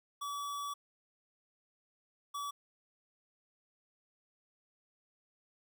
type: tone bursts at uneven times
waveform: square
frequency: 1144 Hz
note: D6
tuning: 46 cents flat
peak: -38 dBFS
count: 2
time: 0.21-0.74 / 2.34-2.51 s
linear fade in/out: 10 ms
effects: 12-bit